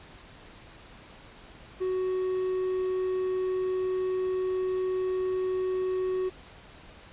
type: tone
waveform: triangle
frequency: 371.8 Hz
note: F#4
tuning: 8 cents sharp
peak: -24 dBFS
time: 1.8-6.3 s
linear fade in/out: 20 ms
effects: pink hiss -50 dBFS RMS until 7.12 s + resampled to 8000 Hz